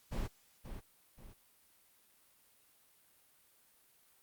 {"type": "noise with echo", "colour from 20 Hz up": "brown", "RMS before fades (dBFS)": -37, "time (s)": [0.11, 0.28], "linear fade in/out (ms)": 20, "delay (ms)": 530, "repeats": 2, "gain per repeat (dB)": -8, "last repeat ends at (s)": 1.34, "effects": ["white hiss -68 dBFS RMS until 4.22 s", "Opus 48 kbps"]}